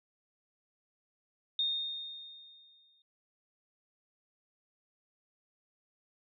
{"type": "tone with exponential decay", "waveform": "sine", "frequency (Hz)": 3676, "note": "A#7", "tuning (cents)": -25, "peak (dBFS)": -27, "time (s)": [1.59, 3.02], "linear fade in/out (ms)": 2, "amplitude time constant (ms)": 310, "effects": []}